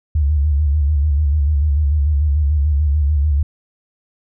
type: tone with vibrato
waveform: sine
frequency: 73.42 Hz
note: D2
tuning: in tune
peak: -12 dBFS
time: 0.15-3.43 s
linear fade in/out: 5 ms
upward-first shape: square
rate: 6.8 Hz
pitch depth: 76 cents each way
effects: none